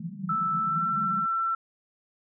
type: band-pass noise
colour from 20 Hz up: white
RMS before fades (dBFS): -36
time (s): 0-1.26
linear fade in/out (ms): 5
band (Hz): 150 to 210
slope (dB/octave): 96
type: tone with pitch glide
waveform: sine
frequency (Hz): 1318.5 to 1343.1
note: E6 to E6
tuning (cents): 0 to +32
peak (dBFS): -24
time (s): 0.29-1.55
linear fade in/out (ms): 5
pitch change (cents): +32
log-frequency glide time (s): 0.62-0.8
effects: none